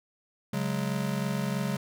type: chord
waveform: square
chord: C# suspended fourth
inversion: none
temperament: just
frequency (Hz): 138.59 / 184.79 / 207.9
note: C#3 / F#3 / G#3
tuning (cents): 0 / -2 / +2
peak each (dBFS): -33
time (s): 0.53-1.77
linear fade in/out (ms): 5
effects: none